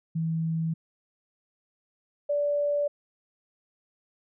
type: tone pair in turn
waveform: sine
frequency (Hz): 162.5 / 580.7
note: E3 / D5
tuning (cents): -24 / -20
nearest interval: octave + minor seventh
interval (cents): 2204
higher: second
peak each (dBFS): -25 / -23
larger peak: second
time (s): 0.15-0.74 / 2.29-2.88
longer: neither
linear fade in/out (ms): 10
effects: none

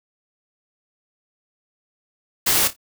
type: noise with echo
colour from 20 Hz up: white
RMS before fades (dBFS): -18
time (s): 2.46-2.68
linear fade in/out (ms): 10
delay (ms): 28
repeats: 3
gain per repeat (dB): -12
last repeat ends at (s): 2.764
effects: none

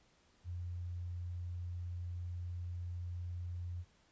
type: tone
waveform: sine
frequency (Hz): 87.9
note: F2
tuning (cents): +12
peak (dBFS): -39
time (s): 0.44-3.85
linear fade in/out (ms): 50
effects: pink hiss -70 dBFS RMS until 4.11 s + resampled to 16000 Hz

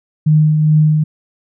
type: tone with tremolo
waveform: sine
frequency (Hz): 153.7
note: D#3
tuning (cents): -21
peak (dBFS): -6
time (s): 0.26-1.04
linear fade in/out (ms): 10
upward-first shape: triangle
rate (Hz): 2.4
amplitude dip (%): 40
effects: none

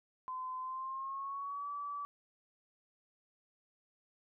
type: tone with pitch glide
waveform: sine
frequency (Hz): 1026 to 1151.6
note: C6 to D6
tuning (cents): -34 to -34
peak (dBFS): -38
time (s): 0.28-2.05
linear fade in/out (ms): 0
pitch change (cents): +200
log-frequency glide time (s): 0.6-1.69
effects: none

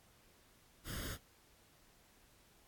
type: noise with comb filter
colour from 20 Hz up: pink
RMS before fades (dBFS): -43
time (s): 0.84-1.18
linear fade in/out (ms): 50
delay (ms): 0.6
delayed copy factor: +0.75
effects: pink hiss -67 dBFS RMS until 2.67 s + AAC 64 kbps

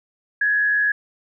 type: tone with frequency modulation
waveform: sine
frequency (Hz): 1681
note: G#6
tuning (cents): +20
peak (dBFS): -16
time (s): 0.41-0.92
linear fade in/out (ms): 5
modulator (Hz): 86.8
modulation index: 0.45
effects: none

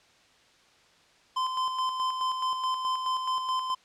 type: tone with tremolo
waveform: square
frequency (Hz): 1031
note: C6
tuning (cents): -26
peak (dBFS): -26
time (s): 1.36-3.75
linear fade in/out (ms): 10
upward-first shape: square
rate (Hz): 4.7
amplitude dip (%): 45
effects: white hiss -60 dBFS RMS until 3.84 s + low-pass 5000 Hz 12 dB/octave

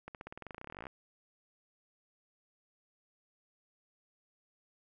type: accelerating click train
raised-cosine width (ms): 0.5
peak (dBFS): -29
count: 24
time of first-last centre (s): 0.08-0.868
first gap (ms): 68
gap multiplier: 0.93
effects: none

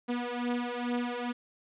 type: beating tone pair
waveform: sawtooth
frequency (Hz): 241.6 / 243.9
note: B3 / B3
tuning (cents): -38 / -21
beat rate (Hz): 2.3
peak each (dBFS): -30 / -29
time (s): 0.08-1.33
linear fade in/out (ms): 20
effects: resampled to 8000 Hz + 10-bit

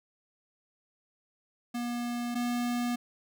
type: tone pair in turn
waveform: square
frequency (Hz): 240 / 241.8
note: B3 / B3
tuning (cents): -49 / -36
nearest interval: unison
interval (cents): 13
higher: second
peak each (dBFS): -32 / -29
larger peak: second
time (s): 1.74-2.35 / 2.35-2.96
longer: neither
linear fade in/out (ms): 10
effects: none

